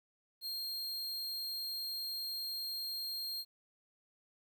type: tone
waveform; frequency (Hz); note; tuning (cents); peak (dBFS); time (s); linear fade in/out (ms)
45% pulse; 4215; C8; +12; -37; 0.41-3.45; 50
effects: 12-bit